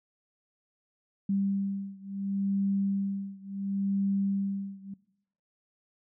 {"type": "beating tone pair", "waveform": "sine", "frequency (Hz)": [196.8, 197.51], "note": ["G3", "G3"], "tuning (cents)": [7, 13], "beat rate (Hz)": 0.71, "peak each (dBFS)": [-30, -31], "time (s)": [1.29, 4.94], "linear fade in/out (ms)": 5, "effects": ["noise-tail reverb RT60 0.8 s tail -21 dB re dry"]}